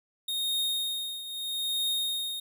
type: tone with tremolo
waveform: 45% pulse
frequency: 3709 Hz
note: A#7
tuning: 9 cents flat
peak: -26 dBFS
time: 0.28-2.4 s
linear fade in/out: 5 ms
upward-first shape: triangle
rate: 0.78 Hz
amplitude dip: 75%
effects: none